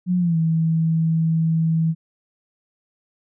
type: tone with pitch glide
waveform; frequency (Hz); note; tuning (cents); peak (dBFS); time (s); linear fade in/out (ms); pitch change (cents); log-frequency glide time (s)
sine; 180 to 162.23; F#3 to E3; -47 to -27; -16; 0.06-1.95; 50; -180; 0.18-0.37
effects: none